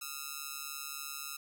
5% pulse ring-modulated tone, 1311 Hz, E6, 10 cents flat, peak -25 dBFS, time 0.01-1.37 s, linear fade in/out 10 ms, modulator 71.6 Hz, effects none

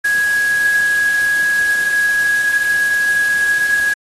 sine tone in noise, 1661.2 Hz, G#6, in tune, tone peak -12 dBFS, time 0.04-3.94 s, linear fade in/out 10 ms, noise white, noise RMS -28 dBFS, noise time 0.04-3.94 s, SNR +13 dB, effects AAC 32 kbps

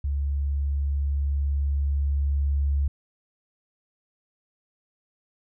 sine tone with level ramp, 70.5 Hz, C#2, 30 cents sharp, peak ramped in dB -23 to -20 dBFS, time 0.04-2.88 s, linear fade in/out 5 ms, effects none

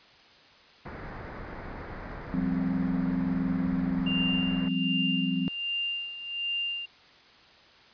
pink low-pass noise, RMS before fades -40 dBFS, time 0.85-4.69 s, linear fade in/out 10 ms, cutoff 2100 Hz, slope 48 dB/octave
sine chord, F suspended second, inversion none, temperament equal, 174.61 / 196 / 261.6 Hz, F3 / G3 / C4, 0 / 0 / 0 cents, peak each -30 / -31 / -29 dBFS, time 2.34-5.48 s, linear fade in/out 0 ms
sine tone with tremolo, 2794 Hz, F7, in tune, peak -27 dBFS, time 4.06-6.86 s, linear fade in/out 10 ms, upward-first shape sine, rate 1.3 Hz, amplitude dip 70%
effects white hiss -55 dBFS RMS until 7.93 s + resampled to 11025 Hz

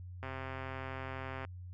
click train, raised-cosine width 0.5 ms, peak -27 dBFS, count 162, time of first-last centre 0.23-1.45 s, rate 132 Hz, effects added 90 Hz sine -44 dBFS peak until 1.73 s

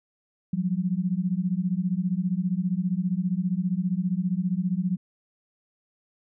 sine beating tone pair, 174.61 / 189.61 Hz, F3 / F#3, 0 / +43 cents, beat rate 15 Hz, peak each -26 dBFS, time 0.53-4.97 s, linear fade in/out 5 ms, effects none

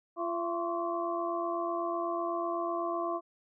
sine tone cluster, 343 / 675 / 1052 / 1140 Hz, F4 / E5 / C6 / C#6, -31 / +41 / +9 / +48 cents, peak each -35 / -34 / -37 / -38 dBFS, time 0.16-3.21 s, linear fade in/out 50 ms, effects none

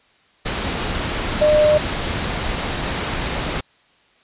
sine tone in noise, 605 Hz, D#5, 49 cents flat, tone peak -11 dBFS, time 1.41-1.78 s, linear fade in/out 10 ms, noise pink, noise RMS -23 dBFS, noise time 0.45-3.61 s, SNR +9 dB, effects white hiss -56 dBFS RMS until 4.23 s + resampled to 8000 Hz

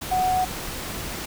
sine tone in noise, 740 Hz, F#5, in tune, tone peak -19 dBFS, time 0.11-0.45 s, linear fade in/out 10 ms, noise pink, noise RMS -32 dBFS, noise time 0.01-1.26 s, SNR +10 dB, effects none

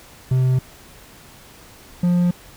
triangle tone pair in turn, 128.9 / 176.37 Hz, C3 / F3, -26 / +17 cents, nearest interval perfect fourth, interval 543 cents, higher second, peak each -12 dBFS, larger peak neither, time 0.31-0.59 / 2.03-2.31 s, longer neither, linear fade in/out 5 ms, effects pink hiss -45 dBFS RMS until 2.56 s

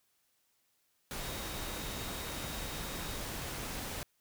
sine tone in noise, 3749 Hz, A#7, 9 cents sharp, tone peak -50 dBFS, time 1.21-3.18 s, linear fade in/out 0 ms, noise pink, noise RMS -40 dBFS, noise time 1.11-4.03 s, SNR -13 dB, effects white hiss -75 dBFS RMS until 4.2 s

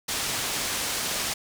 white low-pass noise, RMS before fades -29 dBFS, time 0.08-1.34 s, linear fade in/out 10 ms, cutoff 8300 Hz, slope 12 dB/octave, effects none

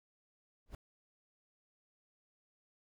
brown noise with exponential growth, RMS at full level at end -39 dBFS, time 0.66-0.75 s, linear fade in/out 1 ms, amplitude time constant 19 ms, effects none

